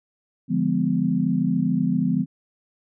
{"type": "chord", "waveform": "sine", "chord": "D diminished seventh", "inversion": "none", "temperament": "equal with one note detuned", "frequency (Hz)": [146.83, 174.61, 207.7, 252.1], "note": ["D3", "F3", "Ab3", "Cb4"], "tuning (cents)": [0, 0, 0, 36], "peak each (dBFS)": [-28, -23, -25, -23], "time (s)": [0.48, 2.26], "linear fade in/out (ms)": 50, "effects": []}